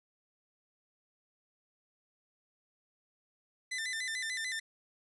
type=tone with vibrato; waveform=sawtooth; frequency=1900 Hz; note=A#6; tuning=33 cents sharp; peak=-31 dBFS; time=3.71-4.6 s; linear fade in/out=10 ms; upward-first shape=square; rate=6.8 Hz; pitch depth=100 cents each way; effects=resampled to 24000 Hz